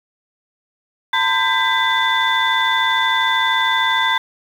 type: tone cluster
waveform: sine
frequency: 905 / 1018 / 1588 / 2001 / 3527 Hz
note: A5 / C6 / G6 / B6 / A7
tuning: +48 / -48 / +22 / +22 / +3 cents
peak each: -20 dBFS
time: 1.13-4.18 s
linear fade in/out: 5 ms
effects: tanh soft clip ceiling -6 dBFS + 7-bit